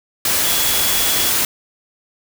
sine tone in noise, 3367 Hz, G#7, 23 cents sharp, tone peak -24 dBFS, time 0.45-1.3 s, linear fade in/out 2 ms, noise white, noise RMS -17 dBFS, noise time 0.25-1.45 s, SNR -10 dB, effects none

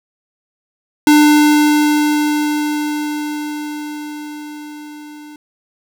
square tone with level ramp, 298.9 Hz, D4, 31 cents sharp, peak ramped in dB -6 to -34 dBFS, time 1.07-5.36 s, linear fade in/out 2 ms, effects none

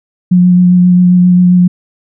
sine tone with vibrato, 179.4 Hz, F3, 47 cents sharp, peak -3 dBFS, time 0.31-1.68 s, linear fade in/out 10 ms, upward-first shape sine, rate 7.5 Hz, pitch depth 14 cents each way, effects none

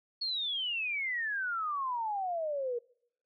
sine exponential sweep, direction down, 4397 to 466.2 Hz, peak -31 dBFS, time 0.21-2.79 s, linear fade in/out 10 ms, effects noise-tail reverb RT60 0.7 s tail -26 dB re dry

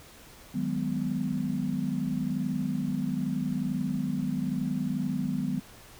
sine chord, G# minor seventh, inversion second, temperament just, 155.74 / 186.89 / 207.7 / 249.2 Hz, D#3 / F#3 / G#3 / B3, +2 / +18 / 0 / +16 cents, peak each -34 / -32 / -34 / -31 dBFS, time 0.54-5.6 s, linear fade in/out 10 ms, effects pink hiss -51 dBFS RMS until 5.99 s

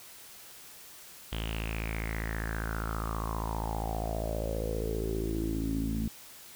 sawtooth tone with low-pass filter sweep, 55 Hz, A1, in tune, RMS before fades -33 dBFS, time 1.32-6.08 s, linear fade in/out 5 ms, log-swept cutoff 3200 to 230 Hz, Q 7.2, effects white hiss -50 dBFS RMS until 6.55 s

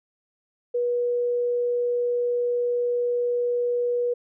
sine tone, 484.5 Hz, B4, 33 cents flat, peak -21 dBFS, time 0.74-4.14 s, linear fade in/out 10 ms, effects none

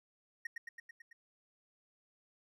triangle tone with echo, 1867 Hz, A#6, 2 cents sharp, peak -35 dBFS, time 0.45-0.47 s, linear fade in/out 5 ms, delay 110 ms, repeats 6, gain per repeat -3 dB, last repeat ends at 1.13 s, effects none

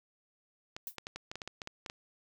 clicks, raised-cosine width 0.2 ms, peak -23 dBFS, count 12, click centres 0.765 / 0.983 / 1.069 / 1.16 / 1.315 / 1.356 / 1.418 / 1.476 / 1.618 / 1.674 / 1.862 / 1.899 s
violet noise with exponential decay, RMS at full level -36 dBFS, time 0.87-0.96 s, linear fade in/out 1 ms, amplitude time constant 19 ms
effects none

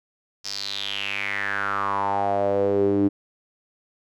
sawtooth tone with band-pass filter sweep, 100 Hz, G2, 35 cents sharp, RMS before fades -24 dBFS, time 0.44-3.09 s, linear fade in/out 20 ms, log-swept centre 5300 to 300 Hz, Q 5.9, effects none

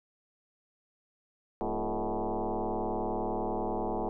sine tone with frequency modulation, 199.8 Hz, G3, 33 cents sharp, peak -29 dBFS, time 1.61-4.09 s, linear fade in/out 0 ms, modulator 110 Hz, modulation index 6.5, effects none

